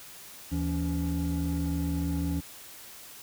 triangle tone cluster, 77.3 / 167.8 / 281.8 Hz, D#2 / E3 / C#4, -11 / +31 / +29 cents, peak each -28 / -29 / -29 dBFS, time 0.51-2.41 s, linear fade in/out 20 ms, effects tanh soft clip ceiling -19 dBFS + white hiss -47 dBFS RMS until 3.22 s

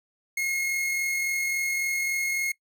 45% pulse tone with amplitude modulation, 2157 Hz, C#7, 48 cents flat, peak -24 dBFS, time 0.37-2.52 s, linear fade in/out 5 ms, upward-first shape sine, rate 43.6 Hz, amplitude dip 25%, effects noise-tail reverb RT60 0.1 s tail -21 dB re dry

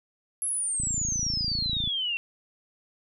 sine exponential sweep, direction down, 11175 to 2694 Hz, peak -26 dBFS, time 0.42-2.17 s, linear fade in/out 0 ms
click train, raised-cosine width 5 ms, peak -23 dBFS, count 31, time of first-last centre 0.8-1.875 s, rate 27.9 Hz
effects none

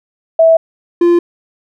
sine / triangle tone pair in turn, 653 / 345.9 Hz, E5 / F4, -17 / -17 cents, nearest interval major seventh, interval 1100 cents, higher first, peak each -4 dBFS, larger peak neither, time 0.39-0.57 / 1.01-1.19 s, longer neither, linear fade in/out 5 ms, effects none

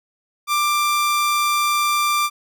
sawtooth tone, 1183 Hz, D6, 12 cents sharp, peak -13 dBFS, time 0.47-2.3 s, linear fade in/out 50 ms, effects none

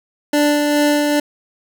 25% pulse tone with tremolo, 294 Hz, D4, 2 cents sharp, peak -8 dBFS, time 0.33-1.2 s, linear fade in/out 5 ms, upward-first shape sine, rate 2.4 Hz, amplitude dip 30%, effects none

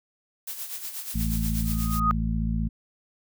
blue noise with tremolo, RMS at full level -33 dBFS, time 0.47-2 s, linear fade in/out 5 ms, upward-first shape sine, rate 8.3 Hz, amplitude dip 60%
harmonic tone, 55.5 Hz, A1, 16 cents sharp, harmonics 1 / 2 / 3 / 4, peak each -26 / -33 / -30 / -30 dBFS, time 1.14-2.69 s, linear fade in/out 20 ms
sine tone with exponential growth, 1244.5 Hz, D#6, in tune, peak -17 dBFS, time 1.65-2.11 s, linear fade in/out 0 ms, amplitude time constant 100 ms
effects none

